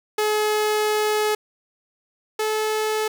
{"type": "tone pair in turn", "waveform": "sawtooth", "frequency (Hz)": [425.3, 432.2], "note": ["G#4", "A4"], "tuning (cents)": [41, -31], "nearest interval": "unison", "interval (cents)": 28, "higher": "second", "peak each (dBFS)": [-15, -17], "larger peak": "first", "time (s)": [[0.18, 1.35], [2.39, 3.08]], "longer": "first", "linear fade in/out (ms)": 5, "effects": ["9-bit"]}